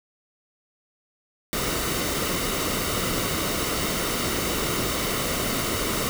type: noise with comb filter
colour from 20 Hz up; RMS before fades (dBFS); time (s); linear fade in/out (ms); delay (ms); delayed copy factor
pink; -26; 1.53-6.09; 0; 1.2; -0.5
effects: none